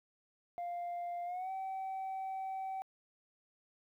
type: tone with pitch glide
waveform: sine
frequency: 698.5 to 766.1 Hz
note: F5 to G5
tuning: 0 to -40 cents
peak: -35 dBFS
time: 0.58-2.82 s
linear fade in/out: 0 ms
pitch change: +160 cents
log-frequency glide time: 1.25-1.51 s
effects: tanh soft clip ceiling -36 dBFS + 12-bit